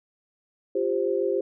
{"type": "chord", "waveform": "sine", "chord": "F suspended second", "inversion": "none", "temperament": "equal with one note detuned", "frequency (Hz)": [349.2, 396.1, 523.3], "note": ["F4", "G4", "C5"], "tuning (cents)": [0, 18, 0], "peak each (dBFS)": [-28, -25, -27], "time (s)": [0.75, 1.41], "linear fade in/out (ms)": 5, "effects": []}